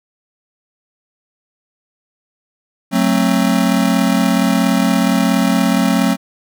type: chord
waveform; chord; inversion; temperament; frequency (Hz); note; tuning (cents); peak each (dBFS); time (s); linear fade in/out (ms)
square; F# diminished; none; just; 185 / 222 / 266.4; F#3 / A3 / C4; 0 / +16 / +31; -17; 2.91-6.17; 50
effects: none